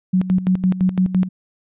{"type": "tone with tremolo", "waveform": "sine", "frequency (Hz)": 185, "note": "F#3", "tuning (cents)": 0, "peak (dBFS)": -12, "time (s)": [0.13, 1.29], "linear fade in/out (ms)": 10, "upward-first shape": "square", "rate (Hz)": 5.9, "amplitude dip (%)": 75, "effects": ["resampled to 8000 Hz"]}